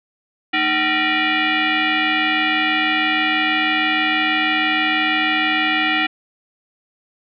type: tone with frequency modulation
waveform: sine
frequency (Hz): 223.4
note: A3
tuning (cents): +27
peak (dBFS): -15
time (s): 0.53-6.07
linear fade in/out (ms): 10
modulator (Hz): 533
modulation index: 5.3
effects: none